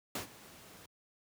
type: noise with ADSR envelope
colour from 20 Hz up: pink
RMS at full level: -36 dBFS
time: 0.15-0.86 s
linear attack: 4 ms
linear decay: 110 ms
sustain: -18 dB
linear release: 5 ms
effects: high-pass 100 Hz 12 dB/octave